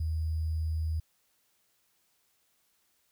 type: tone with sample-and-hold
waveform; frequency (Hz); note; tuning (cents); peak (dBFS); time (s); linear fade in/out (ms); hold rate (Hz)
sine; 79.5; D#2; +38; -28; 0-1; 5; 4900
effects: white hiss -72 dBFS RMS until 3.11 s